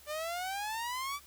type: exponential sweep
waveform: sawtooth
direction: up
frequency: 587.3 to 1174.7 Hz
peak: -31 dBFS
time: 0.06-1.2 s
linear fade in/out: 50 ms
effects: added 69 Hz sine -63 dBFS peak until 1.26 s + white hiss -57 dBFS RMS until 1.26 s

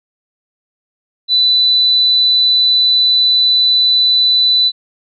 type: tone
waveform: sine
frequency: 3988 Hz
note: B7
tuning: 16 cents sharp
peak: -8 dBFS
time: 1.28-4.72 s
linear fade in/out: 50 ms
effects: none

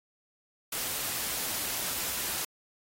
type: noise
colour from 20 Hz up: white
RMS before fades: -33 dBFS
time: 0.72-2.45 s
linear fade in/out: 5 ms
effects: AAC 48 kbps

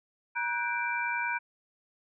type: tone cluster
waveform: sine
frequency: 951 / 1491 / 1601 / 2346 Hz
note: A#5 / F#6 / G6 / D7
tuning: +34 / +13 / +36 / -2 cents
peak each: -33 / -34 / -37 / -33 dBFS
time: 0.35-1.39 s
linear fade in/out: 20 ms
effects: none

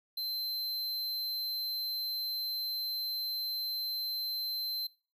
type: tone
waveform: square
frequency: 4100 Hz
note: C8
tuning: 36 cents flat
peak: -34 dBFS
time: 0.17-4.87 s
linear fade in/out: 5 ms
effects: noise-tail reverb RT60 0.4 s tail -25 dB re dry

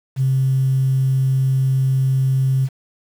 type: tone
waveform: sine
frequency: 132.6 Hz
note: C3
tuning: 23 cents sharp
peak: -13 dBFS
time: 0.16-2.69 s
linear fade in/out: 50 ms
effects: tanh soft clip ceiling -9 dBFS + 7-bit

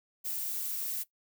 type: noise with high-pass filter sweep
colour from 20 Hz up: violet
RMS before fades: -35 dBFS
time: 0.24-1.04 s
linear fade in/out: 20 ms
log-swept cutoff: 450 to 1600 Hz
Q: 1.3
effects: noise-tail reverb RT60 0.1 s tail -17 dB re dry

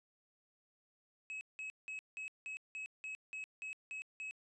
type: tone bursts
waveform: triangle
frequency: 2567 Hz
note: E7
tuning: 47 cents flat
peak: -40 dBFS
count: 11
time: 1.3-4.31 s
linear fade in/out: 0 ms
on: 110 ms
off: 180 ms
effects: resampled to 24000 Hz

